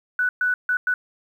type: tone bursts at uneven times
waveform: sine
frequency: 1485 Hz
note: F#6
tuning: 6 cents sharp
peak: -18 dBFS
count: 4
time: 0.19-0.29 / 0.41-0.54 / 0.69-0.77 / 0.87-0.94 s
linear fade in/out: 2 ms
effects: 9-bit